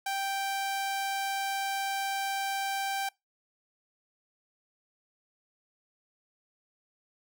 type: tone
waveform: sawtooth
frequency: 784 Hz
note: G5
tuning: in tune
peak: -26 dBFS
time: 0.06-3.09 s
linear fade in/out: 5 ms
effects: noise-tail reverb RT60 0.2 s tail -24 dB re dry